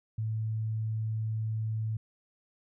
sine tone, 110 Hz, A2, in tune, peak -29 dBFS, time 0.18-1.97 s, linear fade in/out 5 ms, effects none

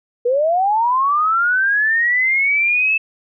sine linear sweep, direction up, 468.4 to 2635 Hz, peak -13 dBFS, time 0.25-2.98 s, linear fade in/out 10 ms, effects none

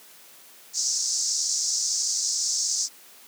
pink band-pass noise, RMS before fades -26 dBFS, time 0.73-2.89 s, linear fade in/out 50 ms, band 5100 to 7300 Hz, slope 48 dB/octave, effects white hiss -50 dBFS RMS until 3.27 s + high-pass 200 Hz 12 dB/octave

